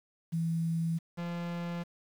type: tone pair in turn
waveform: sine / 45% pulse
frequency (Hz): 165.1 / 172.13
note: E3 / F3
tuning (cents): +3 / -25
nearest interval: minor second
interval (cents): 72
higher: second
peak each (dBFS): -28 / -34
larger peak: first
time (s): 0.32-0.99 / 1.17-1.84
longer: neither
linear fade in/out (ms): 20
effects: low-pass 4000 Hz 12 dB/octave + 9-bit